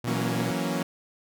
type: tone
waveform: sawtooth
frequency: 120 Hz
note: B2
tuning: 49 cents flat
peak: -26 dBFS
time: 0.04-0.51 s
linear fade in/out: 5 ms
type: chord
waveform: sawtooth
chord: F# dominant seventh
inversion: third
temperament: equal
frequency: 164.81 / 185 / 233.1 / 277.2 Hz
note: E3 / F#3 / A#3 / C#4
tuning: 0 / 0 / 0 / 0 cents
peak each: -28 dBFS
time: 0.07-0.83 s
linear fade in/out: 5 ms
effects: none